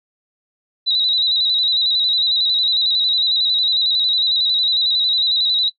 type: tone with vibrato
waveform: sine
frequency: 3900 Hz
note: B7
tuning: 23 cents flat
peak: -14 dBFS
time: 0.86-5.7 s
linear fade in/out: 20 ms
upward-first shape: square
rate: 11 Hz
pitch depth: 42 cents each way
effects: noise-tail reverb RT60 0.1 s tail -19 dB re dry + MP3 96 kbps